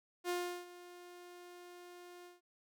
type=tone with ADSR envelope; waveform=sawtooth; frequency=354.1 Hz; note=F4; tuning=24 cents sharp; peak=-30 dBFS; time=0.24-2.41 s; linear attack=53 ms; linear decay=360 ms; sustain=-18 dB; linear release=160 ms; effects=none